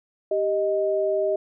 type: tone pair together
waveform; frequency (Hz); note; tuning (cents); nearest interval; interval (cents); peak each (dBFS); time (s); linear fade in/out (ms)
sine; 392.4 / 624; G4 / D#5; +2 / +5; minor sixth; 803; -24 / -22; 0.31-1.36; 5
effects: none